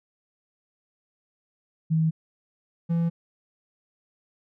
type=tone pair in turn; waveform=sine / triangle; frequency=160 / 168.02 Hz; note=D#3 / E3; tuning=+49 / +33 cents; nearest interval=minor second; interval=84 cents; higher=second; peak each=-19 dBFS; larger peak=neither; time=1.9-2.11 / 2.89-3.1 s; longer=neither; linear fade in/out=20 ms; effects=none